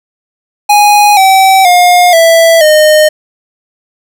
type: tone with pitch steps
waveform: square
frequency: 828 / 768.1 / 712.5 / 661 / 613.2 Hz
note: G#5 / G5 / F5 / E5 / D#5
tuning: -5 / -35 / +34 / +5 / -25 cents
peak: -3 dBFS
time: 0.69-3.09 s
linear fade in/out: 10 ms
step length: 480 ms
effects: none